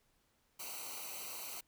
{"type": "noise with comb filter", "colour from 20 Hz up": "white", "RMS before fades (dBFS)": -45, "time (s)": [0.59, 1.61], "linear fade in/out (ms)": 10, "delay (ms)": 0.58, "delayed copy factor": -0.85, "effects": ["pink hiss -75 dBFS RMS until 1.67 s"]}